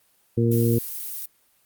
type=harmonic tone; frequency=116.54 Hz; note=A#2; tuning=in tune; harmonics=1 / 2 / 3 / 4; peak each=-20 / -23 / -25 / -26 dBFS; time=0.37-0.79 s; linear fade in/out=10 ms
type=noise; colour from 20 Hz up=violet; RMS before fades=-32 dBFS; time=0.51-1.26 s; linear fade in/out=10 ms
effects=white hiss -63 dBFS RMS until 1.65 s + Opus 32 kbps